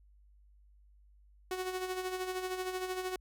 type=tone with tremolo; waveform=sawtooth; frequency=370 Hz; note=F#4; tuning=in tune; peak=-29 dBFS; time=1.51-3.16 s; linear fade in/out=2 ms; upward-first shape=sine; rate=13 Hz; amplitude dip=55%; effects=added 50 Hz sine -59 dBFS peak until 3.2 s